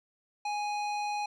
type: tone with low-pass filter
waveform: square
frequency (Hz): 830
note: G#5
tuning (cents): -1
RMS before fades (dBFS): -33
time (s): 0.45-1.26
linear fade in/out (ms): 5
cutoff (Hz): 5100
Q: 0.9
effects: none